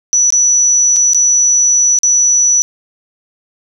sine tone with dropouts, 5920 Hz, F#8, in tune, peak -7 dBFS, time 0.13-2.62 s, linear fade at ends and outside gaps 0 ms, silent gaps 0.304-0.324 / 0.962-0.966 / 1.134-1.146 / 1.988-2.033 s, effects none

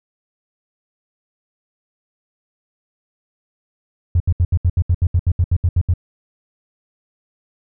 triangle tone bursts, 87.31 Hz, F2, in tune, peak -7 dBFS, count 15, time 4.15-5.938 s, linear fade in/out 5 ms, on 52 ms, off 72 ms, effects tanh soft clip ceiling -9 dBFS

